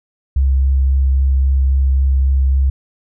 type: tone with vibrato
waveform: sine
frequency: 67 Hz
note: C2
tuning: 42 cents sharp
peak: -10 dBFS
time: 0.36-2.7 s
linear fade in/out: 5 ms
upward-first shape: triangle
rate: 3.7 Hz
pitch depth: 14 cents each way
effects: none